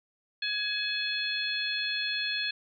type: harmonic tone with a mistuned harmonic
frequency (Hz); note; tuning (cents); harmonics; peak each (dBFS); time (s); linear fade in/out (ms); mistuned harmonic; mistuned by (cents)
851; G#5; +42; 2 / 3 / 4 / 5; -34 / -34 / -34 / -34; 0.42-2.51; 5; 2; -33
effects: none